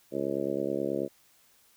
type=harmonic tone; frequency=69.3 Hz; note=C#2; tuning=in tune; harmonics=2 / 3 / 4 / 5 / 6 / 7 / 8 / 9; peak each=-44 / -38 / -36 / -33 / -36 / -36 / -35 / -40 dBFS; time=0.11-1.09 s; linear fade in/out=50 ms; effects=white hiss -63 dBFS RMS until 1.76 s